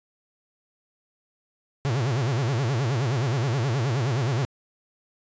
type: tone with vibrato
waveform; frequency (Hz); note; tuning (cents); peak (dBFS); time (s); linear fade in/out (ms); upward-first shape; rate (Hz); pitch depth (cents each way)
45% pulse; 125.9; B2; +34; -22; 1.85-4.45; 0; sine; 9.5; 240
effects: resampled to 16000 Hz